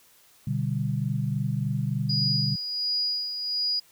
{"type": "chord", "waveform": "sine", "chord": "G major", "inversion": "first", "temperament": "equal", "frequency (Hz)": [123.47, 146.83, 196], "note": ["B2", "D3", "G3"], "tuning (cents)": [0, 0, 0], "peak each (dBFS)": [-28, -28, -31], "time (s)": [0.47, 2.56], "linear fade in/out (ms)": 5}
{"type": "tone with tremolo", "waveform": "sine", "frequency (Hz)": 4900, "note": "D#8", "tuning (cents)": -27, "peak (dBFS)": -23, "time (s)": [2.09, 3.8], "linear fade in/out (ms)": 10, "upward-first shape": "sine", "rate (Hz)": 1.4, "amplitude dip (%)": 55}
{"effects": ["white hiss -58 dBFS RMS until 3.91 s"]}